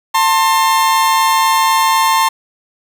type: tone pair together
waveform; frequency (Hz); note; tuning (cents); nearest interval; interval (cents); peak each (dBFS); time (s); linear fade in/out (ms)
40% pulse; 896 / 1060; A5 / C6; +31 / +22; minor third; 291; -12; 0.14-2.29; 10
effects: none